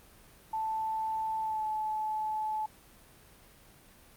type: tone with pitch glide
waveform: sine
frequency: 880 to 863.4 Hz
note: A5 to A5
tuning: 0 to -33 cents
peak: -30 dBFS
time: 0.53-2.66 s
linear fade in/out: 5 ms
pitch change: -33 cents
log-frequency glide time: 1.41-1.64 s
effects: pink hiss -57 dBFS RMS until 4.16 s + Opus 32 kbps